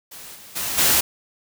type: noise with level steps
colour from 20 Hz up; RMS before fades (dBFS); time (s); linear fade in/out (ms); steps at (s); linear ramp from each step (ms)
white; -39 / -43 / -26 / -17; 0.11-1.01; 10; 0.34 / 0.55 / 0.77; 20
effects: none